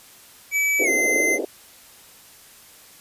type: tone with pitch glide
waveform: square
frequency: 2295 to 2068 Hz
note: D7 to C7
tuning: -40 to -21 cents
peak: -19 dBFS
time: 0.51-1.39 s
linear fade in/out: 50 ms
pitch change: -181 cents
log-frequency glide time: 0.83-0.89 s
type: band-pass noise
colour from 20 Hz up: pink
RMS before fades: -26 dBFS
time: 0.79-1.45 s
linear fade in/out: 5 ms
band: 280 to 640 Hz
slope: 48 dB/octave
effects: white hiss -48 dBFS RMS until 3 s + resampled to 32000 Hz